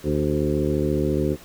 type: harmonic tone with a mistuned harmonic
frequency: 74.5 Hz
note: D2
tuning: 25 cents sharp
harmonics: 1 / 2 / 3 / 4 / 5 / 6 / 7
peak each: -28 / -26 / -28 / -26 / -25 / -31 / -30 dBFS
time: 0.03-1.37 s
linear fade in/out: 50 ms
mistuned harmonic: 6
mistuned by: -31 cents
effects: pink hiss -46 dBFS RMS until 1.44 s